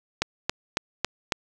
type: click train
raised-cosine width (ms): 0.2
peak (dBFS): -5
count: 5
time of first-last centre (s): 0.22-1.322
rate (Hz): 3.63
effects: none